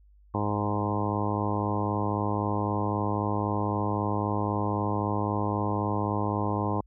harmonic tone with a mistuned harmonic, 103.83 Hz, G#2, in tune, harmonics 1 / 2 / 3 / 4 / 5 / 6 / 7 / 8 / 9 / 10, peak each -30 / -33 / -33 / -36 / -37 / -39 / -38 / -36 / -35 / -35 dBFS, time 0.34-6.81 s, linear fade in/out 5 ms, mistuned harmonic 1, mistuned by -17 cents, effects added 50 Hz sine -54 dBFS peak until 6.86 s

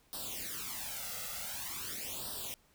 white noise with flanger, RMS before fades -41 dBFS, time 0.13-2.54 s, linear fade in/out 0 ms, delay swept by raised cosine 0.22 to 1.52 ms, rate 0.46 Hz, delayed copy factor +0.9, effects pink hiss -68 dBFS RMS until 2.74 s

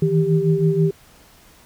sine tone cluster, 156.9 / 163.1 / 393.9 Hz, D#3 / E3 / G4, +15 / -18 / +8 cents, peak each -19 dBFS, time 0.02-0.91 s, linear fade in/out 5 ms, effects pink hiss -50 dBFS RMS until 1.65 s

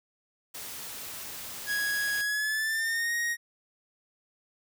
white noise, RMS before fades -40 dBFS, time 0.54-2.22 s, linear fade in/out 10 ms
45% pulse tone with pitch glide, 1661.2 to 1875.4 Hz, G#6 to A#6, 0 to +10 cents, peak -27 dBFS, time 1.66-3.37 s, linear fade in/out 50 ms, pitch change +210 cents, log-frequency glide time 2.21-3.14 s
effects none

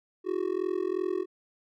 triangle tone with amplitude modulation, 370 Hz, F#4, in tune, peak -21 dBFS, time 0.24-1.26 s, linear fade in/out 50 ms, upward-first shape sine, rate 42.8 Hz, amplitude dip 100%, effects none

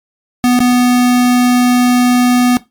square tone with dropouts, 246.9 Hz, B3, in tune, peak -8 dBFS, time 0.44-2.57 s, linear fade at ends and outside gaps 0 ms, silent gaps 0.591-0.604 s, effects noise-tail reverb RT60 0.2 s tail -17 dB re dry + MP3 96 kbps

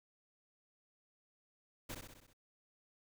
pink noise with echo, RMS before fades -44 dBFS, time 1.89-1.95 s, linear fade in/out 10 ms, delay 64 ms, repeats 6, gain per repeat -4 dB, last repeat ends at 2.334 s, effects none

